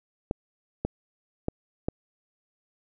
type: clicks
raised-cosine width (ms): 2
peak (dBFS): -13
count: 4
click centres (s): 0.311 / 0.85 / 1.484 / 1.885
effects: none